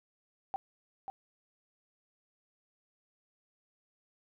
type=tone with echo; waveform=sine; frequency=778 Hz; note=G5; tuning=13 cents flat; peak=-31 dBFS; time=0.54-0.56 s; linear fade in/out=0 ms; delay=540 ms; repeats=1; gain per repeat=-6 dB; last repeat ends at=1.1 s; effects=none